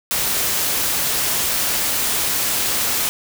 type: noise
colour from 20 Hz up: white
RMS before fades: -20 dBFS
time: 0.11-3.09 s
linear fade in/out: 0 ms
effects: none